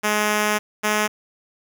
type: tone pair in turn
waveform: 5% pulse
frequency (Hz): 210.8 / 211.9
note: G#3 / G#3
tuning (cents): +26 / +35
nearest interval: unison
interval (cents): 9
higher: second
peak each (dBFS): -7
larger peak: neither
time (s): 0.03-0.59 / 0.83-1.08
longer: first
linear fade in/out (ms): 20
effects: none